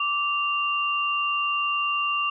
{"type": "tone pair together", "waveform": "sine", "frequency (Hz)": [1169, 2780], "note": ["D6", "F7"], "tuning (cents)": [-8, -9], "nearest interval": "octave + minor third", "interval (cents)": 1499, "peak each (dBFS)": -25, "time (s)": [0, 2.3], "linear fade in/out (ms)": 5, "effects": []}